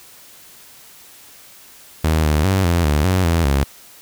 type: tone with pitch steps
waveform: sawtooth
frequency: 79 / 75.9 / 95.9 / 85.8 / 74.3 / 92.8 / 83.5 / 69.3 Hz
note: D#2 / D#2 / G2 / F2 / D2 / F#2 / E2 / C#2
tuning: +27 / -42 / -37 / -30 / +21 / +6 / +23 / 0 cents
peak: -10 dBFS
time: 2.04-3.64 s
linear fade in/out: 5 ms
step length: 200 ms
effects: white hiss -44 dBFS RMS until 4.01 s